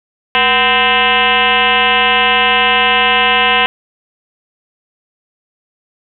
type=tone with frequency modulation; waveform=sine; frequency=1828 Hz; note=A#6; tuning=34 cents flat; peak=-8 dBFS; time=0.35-3.66 s; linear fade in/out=0 ms; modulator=269 Hz; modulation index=4.7; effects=none